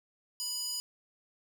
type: tone with high-pass filter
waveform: square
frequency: 987.8 Hz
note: B5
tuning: in tune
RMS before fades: -36 dBFS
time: 0.4-0.8 s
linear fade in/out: 0 ms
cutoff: 5500 Hz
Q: 3.2
effects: none